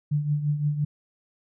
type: tone with tremolo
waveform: sine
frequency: 147.7 Hz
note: D3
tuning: 10 cents sharp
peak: -19 dBFS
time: 0.11-0.85 s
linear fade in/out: 10 ms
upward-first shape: triangle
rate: 5.8 Hz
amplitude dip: 70%
effects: none